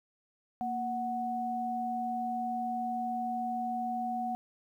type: tone pair together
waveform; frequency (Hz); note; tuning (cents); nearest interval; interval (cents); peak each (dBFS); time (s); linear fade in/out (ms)
sine; 233.3 / 740; A#3 / F#5; +2 / 0; octave + minor sixth; 1998; -37 / -32; 0.61-4.35; 0
effects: 11-bit